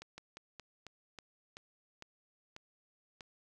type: slowing click train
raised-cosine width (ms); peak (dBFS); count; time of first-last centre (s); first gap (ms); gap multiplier
0.2; -30; 10; 0.02-3.208; 160; 1.19
effects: none